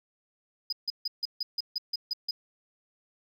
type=tone bursts; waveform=sine; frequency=4978 Hz; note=D#8; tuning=in tune; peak=-25 dBFS; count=10; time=0.7-2.31 s; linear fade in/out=5 ms; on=26 ms; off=150 ms; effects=tanh soft clip ceiling -26 dBFS